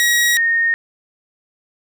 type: tone pair in turn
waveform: sawtooth / sine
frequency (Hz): 1903 / 1844.6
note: A#6 / A#6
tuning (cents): +35 / -19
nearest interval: minor second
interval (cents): 54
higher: first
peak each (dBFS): -9 / -13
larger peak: first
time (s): 0-0.37 / 0.37-0.74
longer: neither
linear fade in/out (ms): 0
effects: none